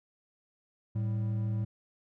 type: tone pair together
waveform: triangle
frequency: 110 / 196.73 Hz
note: A2 / G3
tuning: 0 / +6 cents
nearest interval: minor seventh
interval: 1006 cents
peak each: -27 / -37 dBFS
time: 0.95-1.65 s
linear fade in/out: 10 ms
effects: none